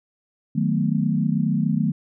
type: chord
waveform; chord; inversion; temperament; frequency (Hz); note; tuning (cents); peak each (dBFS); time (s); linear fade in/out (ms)
sine; B dominant seventh; first; equal; 155.56 / 185 / 220 / 246.9; D#3 / F#3 / A3 / B3; 0 / 0 / 0 / 0; -23 / -24 / -23 / -27; 0.55-1.92; 10
effects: none